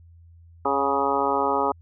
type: harmonic tone with a mistuned harmonic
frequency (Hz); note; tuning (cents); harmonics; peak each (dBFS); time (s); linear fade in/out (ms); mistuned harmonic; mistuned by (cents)
138.59; C#3; 0; 2 / 3 / 4 / 5 / 6 / 7 / 8 / 9; -31 / -27 / -29 / -31 / -26 / -27 / -32 / -27; 0.65-1.72; 5; 5; +36
effects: added 84 Hz sine -47 dBFS peak until 1.81 s